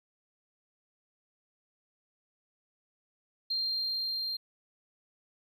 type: tone with level ramp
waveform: triangle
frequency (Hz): 4186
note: C8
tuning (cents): 0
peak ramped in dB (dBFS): -25 to -30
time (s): 3.5-4.37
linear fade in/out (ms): 10
effects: tanh soft clip ceiling -27 dBFS